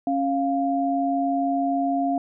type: tone pair together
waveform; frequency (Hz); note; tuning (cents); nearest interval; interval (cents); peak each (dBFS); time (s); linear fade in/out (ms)
sine; 274.9 / 698.5; C#4 / F5; -14 / 0; octave + major third; 1614; -23; 0.07-2.18; 2
effects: none